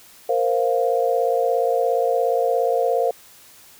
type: chord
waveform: sine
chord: Bb suspended second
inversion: none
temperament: equal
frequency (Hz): 466.2 / 523.3 / 698.5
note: Bb4 / C5 / F5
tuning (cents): 0 / 0 / 0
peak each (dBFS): -21 / -21 / -22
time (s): 0.29-3.11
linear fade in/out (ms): 5
effects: white hiss -48 dBFS RMS until 3.79 s